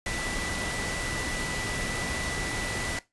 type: tone in noise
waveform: sine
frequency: 1975.5 Hz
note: B6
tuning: in tune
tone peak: -35 dBFS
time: 0.06-2.99 s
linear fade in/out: 2 ms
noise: pink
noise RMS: -32 dBFS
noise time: 0.06-2.99 s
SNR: -6 dB
effects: noise-tail reverb RT60 0.2 s tail -18 dB re dry + resampled to 24000 Hz